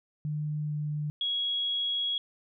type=tone with pitch glide; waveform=sine; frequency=150.6 to 149.47 Hz; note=D3 to D3; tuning=+44 to +31 cents; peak=-29 dBFS; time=0.25-1.1 s; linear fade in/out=0 ms; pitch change=-13 cents; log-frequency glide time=0.66-0.73 s
type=tone; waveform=sine; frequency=3322 Hz; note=G#7; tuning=in tune; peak=-27 dBFS; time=1.21-2.18 s; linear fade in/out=2 ms
effects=none